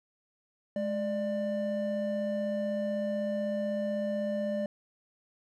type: tone pair together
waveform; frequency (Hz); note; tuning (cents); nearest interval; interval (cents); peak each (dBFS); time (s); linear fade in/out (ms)
triangle; 210 / 594; G#3 / D5; +19 / +20; octave + tritone; 1801; -31 / -29; 0.76-4.66; 2
effects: none